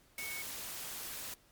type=tone in noise; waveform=sine; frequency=2217 Hz; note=C#7; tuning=in tune; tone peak=-41 dBFS; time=0.18-0.42 s; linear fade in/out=2 ms; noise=white; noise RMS=-43 dBFS; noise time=0.18-1.34 s; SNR=-1 dB; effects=pink hiss -66 dBFS RMS until 1.51 s + MP3 96 kbps